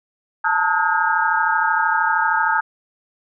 sine tone cluster, 874 / 907 / 1273 / 1440 / 1614 Hz, A5 / A#5 / D#6 / F#6 / G#6, -12 / -48 / +39 / -47 / -50 cents, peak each -22 dBFS, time 0.44-2.61 s, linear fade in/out 10 ms, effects none

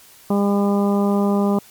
harmonic tone, 201.5 Hz, G3, 48 cents sharp, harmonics 1 / 2 / 3 / 4 / 5 / 6, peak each -16 / -22 / -26 / -28 / -30 / -32 dBFS, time 0.3-1.59 s, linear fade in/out 5 ms, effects white hiss -47 dBFS RMS until 1.7 s + MP3 96 kbps

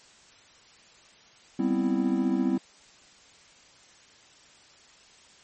triangle chord, C major seventh, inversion second, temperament equal, 196 / 246.9 / 261.6 / 329.6 Hz, G3 / B3 / C4 / E4, 0 / 0 / 0 / 0 cents, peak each -27 / -27 / -25 / -27 dBFS, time 1.59-2.58 s, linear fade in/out 5 ms, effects white hiss -55 dBFS RMS until 5.43 s + MP3 32 kbps

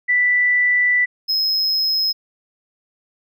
sine / triangle tone pair in turn, 1975.5 / 5133 Hz, B6 / E8, 0 / -47 cents, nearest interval octave + perfect fourth, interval 1653 cents, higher second, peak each -13 / -15 dBFS, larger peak first, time 0.08-1.06 / 1.28-2.13 s, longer first, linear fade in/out 20 ms, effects none

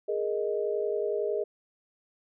sine chord, Ab suspended second, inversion none, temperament equal, 415.3 / 466.2 / 622.3 Hz, Ab4 / Bb4 / Eb5, 0 / 0 / 0 cents, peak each -29 / -32 / -33 dBFS, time 0.08-1.44 s, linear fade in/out 10 ms, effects none

